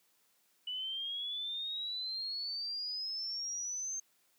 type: exponential sweep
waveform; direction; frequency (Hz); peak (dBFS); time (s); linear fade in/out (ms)
sine; up; 2960 to 6360; -36; 0.67-4; 5
effects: white hiss -72 dBFS RMS until 4.38 s + high-pass 150 Hz 12 dB/octave